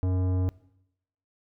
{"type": "tone with tanh clipping", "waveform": "sine", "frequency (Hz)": 92.2, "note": "F#2", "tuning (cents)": -6, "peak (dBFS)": -25, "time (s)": [0.03, 0.49], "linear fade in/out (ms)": 0, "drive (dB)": 15, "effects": ["noise-tail reverb RT60 0.8 s tail -20 dB re dry"]}